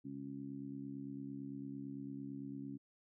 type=harmonic tone; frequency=68.9 Hz; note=C#2; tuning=10 cents flat; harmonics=2 / 3 / 4 / 5; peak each=-51 / -50 / -45 / -58 dBFS; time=0.04-2.78 s; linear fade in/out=20 ms; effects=none